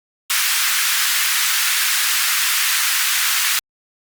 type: high-pass noise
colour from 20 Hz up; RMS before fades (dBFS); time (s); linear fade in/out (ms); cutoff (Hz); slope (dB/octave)
pink; -18; 0.3-3.59; 0; 1400; 24
effects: Opus 48 kbps